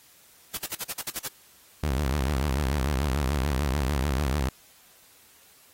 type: noise bursts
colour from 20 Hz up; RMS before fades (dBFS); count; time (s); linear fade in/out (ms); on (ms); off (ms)
white; -31; 9; 0.54-1.279; 5; 35; 53
type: tone with vibrato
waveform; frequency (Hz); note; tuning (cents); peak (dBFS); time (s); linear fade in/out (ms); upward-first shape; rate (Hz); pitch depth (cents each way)
sawtooth; 69.3; C#2; 0; -20; 1.83-4.49; 5; triangle; 6.8; 210
effects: white hiss -56 dBFS RMS until 5.73 s + AAC 48 kbps